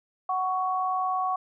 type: tone pair together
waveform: sine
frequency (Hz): 744 / 1114.7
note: F#5 / C#6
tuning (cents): +9 / +9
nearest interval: perfect fifth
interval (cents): 700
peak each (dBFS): -27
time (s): 0.29-1.36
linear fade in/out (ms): 5
effects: none